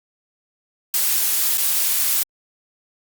blue noise with dropouts, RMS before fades -19 dBFS, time 0.94-2.23 s, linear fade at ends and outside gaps 1 ms, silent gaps 1.573-1.58 s, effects Opus 48 kbps

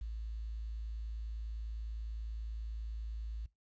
sine tone with quantisation, 54.9 Hz, A1, 3 cents flat, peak -38 dBFS, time 0.01-3.46 s, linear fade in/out 5 ms, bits 11, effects noise-tail reverb RT60 0.2 s tail -21 dB re dry + resampled to 16000 Hz

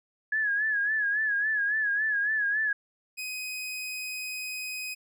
sine tone with vibrato, 1690 Hz, G#6, 30 cents sharp, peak -24 dBFS, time 0.32-2.73 s, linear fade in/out 5 ms, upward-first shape sine, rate 3.6 Hz, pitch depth 74 cents each way
sawtooth tone, 2510 Hz, D#7, 15 cents sharp, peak -30 dBFS, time 3.17-4.95 s, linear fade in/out 20 ms
effects none

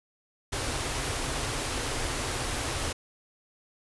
pink band-stop noise, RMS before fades -31 dBFS, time 0.52-2.93 s, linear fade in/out 10 ms, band 150 to 230 Hz, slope 96 dB/octave, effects resampled to 24000 Hz

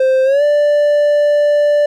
triangle tone with pitch glide, 523.3 to 587.4 Hz, C5 to D5, 0 to 0 cents, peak -7 dBFS, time 0-1.86 s, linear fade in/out 5 ms, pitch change +200 cents, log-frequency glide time 0.24-0.43 s, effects none

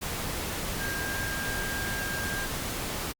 sine tone in noise, 1605 Hz, G6, 40 cents sharp, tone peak -33 dBFS, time 0.79-2.47 s, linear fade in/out 20 ms, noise pink, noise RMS -33 dBFS, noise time 0.01-3.13 s, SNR -3 dB, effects Opus 48 kbps

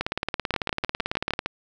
two click trains, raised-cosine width 0.3 ms, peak -9 / -9 dBFS, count 7 / 26, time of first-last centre 0.54-1.46 / 0.01-1.391 s, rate 6.52 / 18.1 Hz, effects none

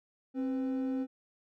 triangle tone pair together, 264.7 / 501 Hz, C4 / B4, +20 / +25 cents, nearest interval major seventh, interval 1105 cents, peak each -28 / -39 dBFS, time 0.34-1.07 s, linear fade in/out 50 ms, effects tanh soft clip ceiling -23 dBFS

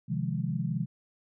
sine chord, F minor seventh, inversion second, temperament equal, 130.81 / 155.56 / 174.61 / 207.7 Hz, C3 / Eb3 / F3 / Ab3, 0 / 0 / 0 / 0 cents, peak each -33 / -33 / -33 / -36 dBFS, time 0.08-0.86 s, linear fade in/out 20 ms, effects none

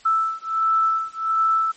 sine beating tone pair, 1318.5 / 1319.9 Hz, E6 / E6, 0 / +2 cents, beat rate 1.4 Hz, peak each -21 dBFS, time 0.05-1.72 s, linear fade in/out 10 ms, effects white hiss -50 dBFS RMS until 1.76 s + MP3 32 kbps

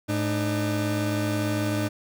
30% pulse tone pair together, 106.74 / 301.9 Hz, G#2 / D4, +48 / +48 cents, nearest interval octave + tritone, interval 1800 cents, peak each -24 dBFS, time 0.08-1.89 s, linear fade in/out 20 ms, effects none

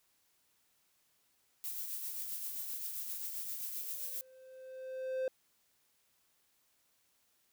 violet noise with tremolo, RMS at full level -39 dBFS, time 1.64-4.21 s, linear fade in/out 0 ms, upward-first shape triangle, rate 7.6 Hz, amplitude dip 45%
triangle tone with exponential growth, 520 Hz, C5, 11 cents flat, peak -29 dBFS, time 3.76-5.28 s, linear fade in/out 2 ms, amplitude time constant 330 ms
effects white hiss -74 dBFS RMS until 7.52 s

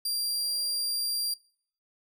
sawtooth tone, 4757 Hz, D8, 21 cents sharp, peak -25 dBFS, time 0.05-1.34 s, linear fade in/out 5 ms, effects noise-tail reverb RT60 0.6 s tail -24 dB re dry

